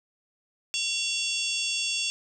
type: harmonic tone with a mistuned harmonic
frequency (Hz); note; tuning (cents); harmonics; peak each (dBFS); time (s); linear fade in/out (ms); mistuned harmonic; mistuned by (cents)
915; A#5; -32; 3 / 4 / 5 / 6 / 7 / 8 / 9; -30 / -32 / -34 / -36 / -37 / -38 / -39; 0.74-2.1; 0; 4; -120
effects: none